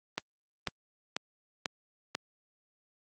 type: click train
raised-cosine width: 0.2 ms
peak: -13 dBFS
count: 5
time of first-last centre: 0.18-2.15 s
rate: 2.03 Hz
effects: high-pass 150 Hz 12 dB/octave + Opus 24 kbps